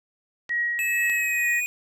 sine tone with tremolo, 1900 Hz, A#6, 33 cents sharp, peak -21 dBFS, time 0.49-1.61 s, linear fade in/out 20 ms, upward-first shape triangle, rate 2.2 Hz, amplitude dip 50%
clicks, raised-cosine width 0.2 ms, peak -23 / -21 dBFS, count 2, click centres 0.493 / 1.098 s
square tone with pitch glide, 2603 to 2470 Hz, E7 to D#7, -22 to -13 cents, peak -25 dBFS, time 0.79-1.66 s, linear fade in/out 0 ms, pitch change -91 cents, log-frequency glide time 1.05-1.48 s
effects none

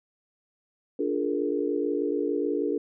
sine chord, Bb dominant seventh, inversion first, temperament just, 291.4 / 349.6 / 419.5 / 466.2 Hz, D4 / F4 / Ab4 / Bb4, -13 / +2 / +17 / 0 cents, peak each -29 / -31 / -29 / -31 dBFS, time 0.99-2.78 s, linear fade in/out 5 ms, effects none

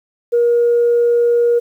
sine tone, 474.9 Hz, A#4, 32 cents sharp, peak -9 dBFS, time 0.32-1.6 s, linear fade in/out 20 ms, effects tanh soft clip ceiling -6 dBFS + 8-bit

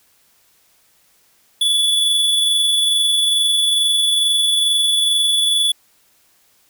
square tone with amplitude modulation, 3437 Hz, A7, 41 cents flat, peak -13 dBFS, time 1.61-5.72 s, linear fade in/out 5 ms, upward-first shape sine, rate 22.3 Hz, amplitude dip 25%, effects white hiss -57 dBFS RMS until 6.69 s

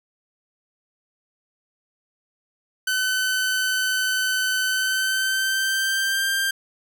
sawtooth tone with pitch glide, 1517 to 1583.2 Hz, F#6 to G6, +43 to +17 cents, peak -17 dBFS, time 2.87-6.51 s, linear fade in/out 5 ms, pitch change +74 cents, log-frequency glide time 4.64-6.28 s, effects none

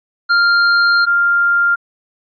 square / sine tone pair in turn, 1396.9 / 1396.9 Hz, F6 / F6, 0 / 0 cents, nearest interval unison, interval 0 cents, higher neither, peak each -10 dBFS, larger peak neither, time 0.29-1.06 / 1.06-1.76 s, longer first, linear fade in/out 20 ms, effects resampled to 11025 Hz

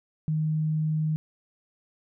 sine tone, 155.56 Hz, D#3, in tune, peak -23 dBFS, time 0.28-1.16 s, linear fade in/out 0 ms, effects none

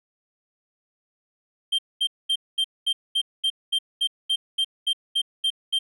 triangle tone bursts, 3159 Hz, G7, 13 cents sharp, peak -18 dBFS, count 15, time 1.72-5.79 s, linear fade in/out 10 ms, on 66 ms, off 220 ms, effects none

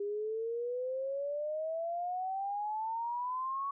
sine exponential sweep, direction up, 402.1 to 1124 Hz, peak -33 dBFS, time 0-3.71 s, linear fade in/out 5 ms, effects none

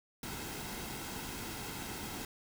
pink noise with comb filter, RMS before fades -42 dBFS, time 0.23-2.25 s, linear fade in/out 2 ms, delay 1.7 ms, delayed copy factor -0.5, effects none

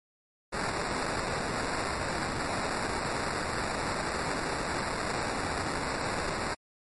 blue noise with sample-and-hold, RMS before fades -32 dBFS, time 0.52-6.55 s, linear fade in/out 20 ms, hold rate 3150 Hz, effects MP3 48 kbps

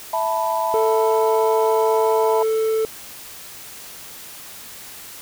sine chord, E suspended fourth, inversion none, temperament equal, 659.3 / 880 / 987.8 Hz, E5 / A5 / B5, 0 / 0 / 0 cents, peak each -23 dBFS, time 0.13-2.43 s, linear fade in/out 5 ms
triangle tone, 441.5 Hz, A4, 6 cents sharp, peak -15 dBFS, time 0.74-2.85 s, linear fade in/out 0 ms
effects white hiss -38 dBFS RMS until 5.21 s

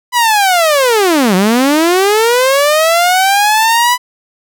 sawtooth linear two-way sweep, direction down then up, 998 to 178 to 998 Hz, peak -4 dBFS, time 0.12-3.98 s, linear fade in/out 50 ms, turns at 1.35 s, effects none

